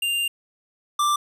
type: tone pair in turn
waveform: square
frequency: 2794 / 1178.8 Hz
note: F7 / D6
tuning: 0 / +6 cents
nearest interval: octave + minor third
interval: 1494 cents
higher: first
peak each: -22 / -19 dBFS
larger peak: second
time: 0.02-0.28 / 0.99-1.16 s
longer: first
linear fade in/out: 5 ms
effects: resampled to 32000 Hz + 9-bit